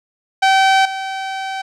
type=tone with level steps; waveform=sawtooth; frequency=770 Hz; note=G5; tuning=31 cents flat; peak=-6 / -18 dBFS; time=0.42-1.62 s; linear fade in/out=10 ms; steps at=0.85 s; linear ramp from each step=5 ms; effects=low-pass 5000 Hz 12 dB/octave